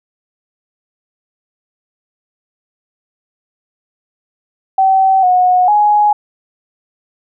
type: tone with pitch steps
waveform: sine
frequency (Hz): 767 / 729 / 835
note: G5 / F#5 / G#5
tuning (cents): -38 / -26 / +9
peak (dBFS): -7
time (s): 4.78-6.13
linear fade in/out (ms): 5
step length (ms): 450
effects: none